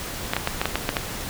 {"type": "clicks", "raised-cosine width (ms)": 0.3, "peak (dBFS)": -5, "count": 8, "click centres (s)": [0.335, 0.366, 0.474, 0.615, 0.656, 0.756, 0.891, 0.968], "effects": ["pink hiss -32 dBFS RMS until 1.29 s"]}